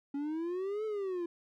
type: exponential two-way sweep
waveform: triangle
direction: up then down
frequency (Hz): 277.2 to 440 to 337.5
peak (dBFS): -31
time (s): 0.14-1.26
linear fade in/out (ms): 5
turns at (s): 0.85
effects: none